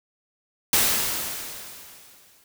white noise with exponential decay, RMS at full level -18 dBFS, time 0.73-2.44 s, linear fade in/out 2 ms, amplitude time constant 370 ms, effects none

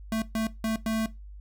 square tone bursts at uneven times, 221.5 Hz, A3, 12 cents sharp, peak -26 dBFS, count 4, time 0.12-0.22 / 0.35-0.47 / 0.64-0.76 / 0.86-1.06 s, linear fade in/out 2 ms, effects noise-tail reverb RT60 0.2 s tail -17 dB re dry + added 50 Hz sine -41 dBFS peak until 1.4 s

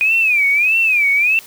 sine tone with vibrato, 2453 Hz, D#7, 25 cents flat, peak -11 dBFS, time 0.01-1.39 s, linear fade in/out 0 ms, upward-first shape sine, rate 1.6 Hz, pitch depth 170 cents each way, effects white hiss -40 dBFS RMS until 1.46 s

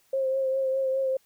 sine tone with vibrato, 531 Hz, C5, 25 cents sharp, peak -23 dBFS, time 0.13-1.17 s, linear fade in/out 5 ms, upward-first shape triangle, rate 4.9 Hz, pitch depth 30 cents each way, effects white hiss -65 dBFS RMS until 1.25 s

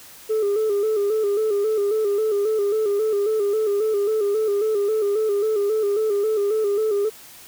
sine tone with vibrato, 419.9 Hz, G#4, 19 cents sharp, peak -16 dBFS, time 0.29-7.1 s, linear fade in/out 20 ms, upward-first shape square, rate 3.7 Hz, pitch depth 65 cents each way, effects tanh soft clip ceiling -16 dBFS + white hiss -44 dBFS RMS until 7.47 s

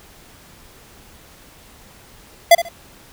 square tone with echo, 679 Hz, F5, 49 cents flat, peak -5 dBFS, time 2.51-2.55 s, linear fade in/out 5 ms, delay 69 ms, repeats 2, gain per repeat -13 dB, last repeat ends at 2.688 s, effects pink hiss -46 dBFS RMS until 3.12 s

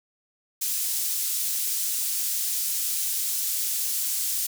pink high-pass noise, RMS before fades -27 dBFS, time 0.61-4.47 s, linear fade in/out 10 ms, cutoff 7200 Hz, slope 12 dB/octave, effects none

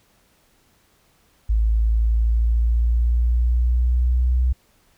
sine linear sweep, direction up, 54.2 to 62.8 Hz, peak -15 dBFS, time 1.49-4.53 s, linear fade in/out 10 ms, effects pink hiss -60 dBFS RMS until 4.97 s

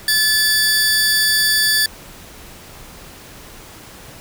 sawtooth tone pair together, 1733 / 4627 Hz, A6 / D8, -27 / -27 cents, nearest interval octave + perfect fourth, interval 1700 cents, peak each -13 dBFS, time 0.08-1.86 s, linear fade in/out 2 ms, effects pink hiss -39 dBFS RMS until 4.2 s

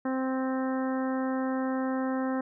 harmonic tone, 261.6 Hz, C4, in tune, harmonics 1 / 2 / 3 / 4 / 5 / 6 / 7, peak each -28 / -34 / -38 / -40 / -42 / -44 / -45 dBFS, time 0.05-2.41 s, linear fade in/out 5 ms, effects none

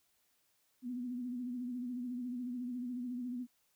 sine tone with vibrato, 246.9 Hz, B3, in tune, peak -37 dBFS, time 0.82-3.47 s, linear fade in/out 50 ms, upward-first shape sine, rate 14 Hz, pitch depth 55 cents each way, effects white hiss -75 dBFS RMS until 3.75 s

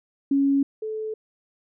sine tone pair in turn, 277.2 / 435.1 Hz, C#4 / A4, 0 / -19 cents, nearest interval minor sixth, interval 781 cents, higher second, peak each -17 / -27 dBFS, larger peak first, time 0.31-0.63 / 0.82-1.14 s, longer neither, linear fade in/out 5 ms, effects none

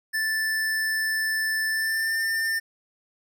square tone with pitch glide, 1760 to 1798 Hz, A6 to A6, 0 to +37 cents, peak -24 dBFS, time 0.13-2.6 s, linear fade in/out 20 ms, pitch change +37 cents, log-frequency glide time 1.69-2.17 s, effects none

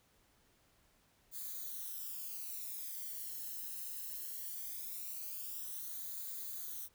violet noise with flanger, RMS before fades -44 dBFS, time 1.31-6.89 s, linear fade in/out 50 ms, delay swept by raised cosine 0.36 to 0.87 ms, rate 0.2 Hz, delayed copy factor -0.9, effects pink hiss -71 dBFS RMS until 6.94 s

